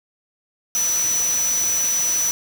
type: tone in noise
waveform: sine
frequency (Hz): 5940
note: F#8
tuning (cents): +6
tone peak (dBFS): -18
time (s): 0.75-2.31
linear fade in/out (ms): 0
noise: white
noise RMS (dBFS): -28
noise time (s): 0.75-2.31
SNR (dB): +7
effects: none